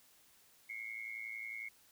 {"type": "tone with amplitude modulation", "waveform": "sine", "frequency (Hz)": 2166, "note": "C#7", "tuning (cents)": -41, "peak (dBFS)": -38, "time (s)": [0.69, 1.69], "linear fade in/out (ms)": 10, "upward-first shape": "sine", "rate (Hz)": 111, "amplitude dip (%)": 80, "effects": ["white hiss -66 dBFS RMS until 1.91 s"]}